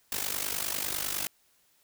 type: noise with amplitude modulation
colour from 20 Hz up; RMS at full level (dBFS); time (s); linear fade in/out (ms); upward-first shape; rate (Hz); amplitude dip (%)
white; -29; 0.12-1.27; 2; sine; 49.9; 80
effects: white hiss -67 dBFS RMS until 1.83 s

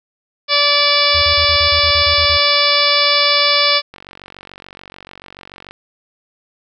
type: harmonic tone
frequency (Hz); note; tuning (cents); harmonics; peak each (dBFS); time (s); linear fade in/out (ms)
579; D5; -25; 1 / 2 / 3 / 4 / 5 / 6 / 7 / 8 / 9; -20 / -19 / -24 / -18 / -23 / -18 / -21 / -18 / -19; 0.48-3.82; 50
type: tone bursts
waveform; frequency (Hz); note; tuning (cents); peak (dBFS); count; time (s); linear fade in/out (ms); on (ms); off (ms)
sine; 79.7; D#2; +42; -21; 11; 1.14-2.374; 10; 84; 31
type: click train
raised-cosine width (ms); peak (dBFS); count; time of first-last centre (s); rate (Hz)
0.3; -19; 84; 3.94-5.71; 46.9
effects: none

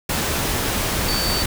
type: tone in noise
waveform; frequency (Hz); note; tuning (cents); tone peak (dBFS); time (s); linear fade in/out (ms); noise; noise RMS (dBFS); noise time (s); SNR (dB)
sine; 4554; C#8; +46; -23; 1.08-1.43; 5; pink; -22; 0.09-1.46; -4
effects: none

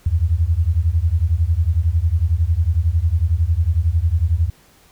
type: beating tone pair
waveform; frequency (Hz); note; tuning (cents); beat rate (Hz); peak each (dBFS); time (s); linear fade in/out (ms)
sine; 77.6 / 88.6; D#2 / F2; -4 / +25; 11; -17; 0.06-4.5; 5
effects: pink hiss -52 dBFS RMS until 4.91 s

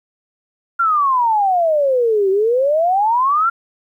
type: exponential two-way sweep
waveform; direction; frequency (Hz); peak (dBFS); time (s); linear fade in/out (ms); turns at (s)
sine; down then up; 1400 to 376.6 to 1400; -12; 0.79-3.5; 10; 2.3
effects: 9-bit

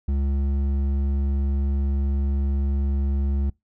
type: tone with hard clipping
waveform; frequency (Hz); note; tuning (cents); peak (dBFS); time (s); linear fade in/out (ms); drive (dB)
sine; 69.3; C#2; 0; -22; 0.08-3.5; 5; 8
effects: noise-tail reverb RT60 0.2 s tail -25 dB re dry

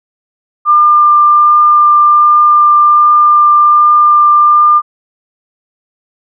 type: tone with vibrato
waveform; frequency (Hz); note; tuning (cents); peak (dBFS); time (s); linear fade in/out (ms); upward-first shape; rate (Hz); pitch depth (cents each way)
sine; 1196; D6; +31; -3; 0.65-4.82; 50; triangle; 1.3; 8
effects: none

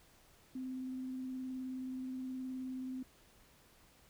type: tone with vibrato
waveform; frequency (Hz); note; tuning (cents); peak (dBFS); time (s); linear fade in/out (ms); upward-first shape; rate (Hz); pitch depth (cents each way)
sine; 258.2; C4; -23; -39; 0.55-3.03; 5; sine; 19; 14
effects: pink hiss -65 dBFS RMS until 4.09 s

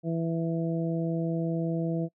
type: harmonic tone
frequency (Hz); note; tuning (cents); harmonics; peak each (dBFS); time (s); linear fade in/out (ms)
165.3; E3; +5; 1 / 2 / 3 / 4; -28 / -32 / -36 / -37; 0.03-2.09; 50
effects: noise-tail reverb RT60 0.1 s tail -26 dB re dry

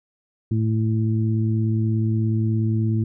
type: harmonic tone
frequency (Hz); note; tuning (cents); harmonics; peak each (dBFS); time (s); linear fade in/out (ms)
110.4; A2; +6; 1 / 2 / 3; -19 / -25 / -29; 0.51-3.04; 5
effects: none

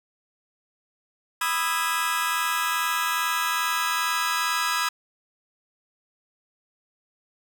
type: chord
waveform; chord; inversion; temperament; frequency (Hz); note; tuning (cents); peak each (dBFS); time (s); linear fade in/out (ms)
sawtooth; E major seventh; second; just; 988.9 / 1236.1 / 1318.5 / 1648.1; B5 / D#6 / E6 / G#6; +2 / -12 / 0 / -14; -25; 1.41-4.89; 5
effects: none

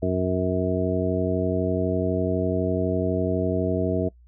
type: harmonic tone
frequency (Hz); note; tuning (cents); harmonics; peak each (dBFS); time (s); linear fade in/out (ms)
92; F#2; -9; 1 / 2 / 3 / 4 / 5 / 7; -28 / -28 / -28 / -28 / -28 / -28; 0.02-4.09; 10
effects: noise-tail reverb RT60 0.1 s tail -23 dB re dry + added 60 Hz sine -49 dBFS peak until 4.27 s

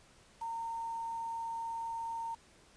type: tone with quantisation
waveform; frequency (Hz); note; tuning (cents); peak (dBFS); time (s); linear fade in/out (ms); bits
sine; 916; A#5; -31; -36; 0.41-2.35; 10; 9
effects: pink hiss -62 dBFS RMS until 2.76 s + resampled to 22050 Hz

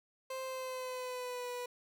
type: tone with pitch glide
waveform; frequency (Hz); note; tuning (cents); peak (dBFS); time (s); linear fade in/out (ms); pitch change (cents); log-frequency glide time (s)
30% pulse; 523.3 to 491.1; C5 to B4; 0 to -10; -36; 0.3-1.66; 5; -110; 0.44-1.49
effects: none

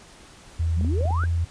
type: tone with pitch glide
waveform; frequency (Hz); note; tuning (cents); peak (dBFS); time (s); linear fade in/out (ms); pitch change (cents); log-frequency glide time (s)
sine; 82.41 to 84.38; E2 to E2; 0 to +41; -20; 0.59-1.45; 10; +41; 0.94-1.3
type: exponential sweep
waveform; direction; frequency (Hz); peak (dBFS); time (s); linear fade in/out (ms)
sine; up; 152.5 to 1679; -28; 0.76-1.26; 20
type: clicks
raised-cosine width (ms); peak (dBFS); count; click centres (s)
2; -24; 6; 0.811 / 0.847 / 1.009 / 1.055 / 1.107 / 1.237
effects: pink hiss -48 dBFS RMS until 1.5 s + resampled to 22050 Hz

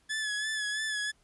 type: tone with vibrato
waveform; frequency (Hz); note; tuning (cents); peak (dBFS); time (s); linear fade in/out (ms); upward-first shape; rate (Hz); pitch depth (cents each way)
sawtooth; 1715; A6; -45; -27; 0.09-1.12; 20; sine; 3; 41
effects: pink hiss -68 dBFS RMS until 1.23 s + resampled to 24000 Hz

